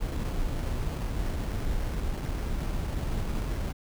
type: noise with sample-and-hold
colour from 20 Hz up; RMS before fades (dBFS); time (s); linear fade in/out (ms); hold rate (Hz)
brown; -30; 0-3.73; 20; 3675
effects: none